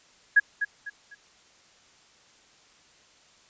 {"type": "tone with echo", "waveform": "sine", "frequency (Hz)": 1661.2, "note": "G#6", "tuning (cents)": 0, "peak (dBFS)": -13, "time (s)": [0.36, 0.4], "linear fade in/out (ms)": 10, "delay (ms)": 250, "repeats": 3, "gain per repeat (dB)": -10, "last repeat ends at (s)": 1.15, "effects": ["white hiss -58 dBFS RMS until 3.49 s", "resampled to 16000 Hz"]}